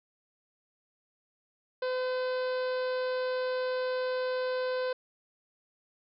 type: harmonic tone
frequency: 509 Hz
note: C5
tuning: 48 cents flat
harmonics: 1 / 2 / 3 / 4 / 5 / 6 / 7 / 8 / 9 / 10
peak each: -29 / -40 / -40 / -52 / -50 / -53 / -52 / -49 / -52 / -57 dBFS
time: 1.82-4.93 s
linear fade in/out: 5 ms
effects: none